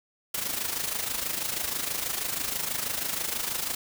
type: noise with amplitude modulation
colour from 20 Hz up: white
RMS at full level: -28 dBFS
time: 0.34-3.75 s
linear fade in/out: 5 ms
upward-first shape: sine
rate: 26.2 Hz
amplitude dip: 65%
effects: none